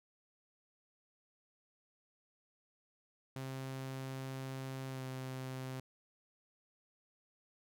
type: tone with pitch glide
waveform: sawtooth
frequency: 132.8 to 130.52 Hz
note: C3 to C3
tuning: +26 to -4 cents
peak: -37 dBFS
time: 3.36-5.8 s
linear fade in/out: 2 ms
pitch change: -30 cents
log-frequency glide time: 4.88-5.03 s
effects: none